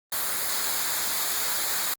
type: noise with comb filter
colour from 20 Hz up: white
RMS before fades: -27 dBFS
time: 0.12-1.94 s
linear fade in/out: 5 ms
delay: 0.35 ms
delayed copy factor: -0.6
effects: Opus 32 kbps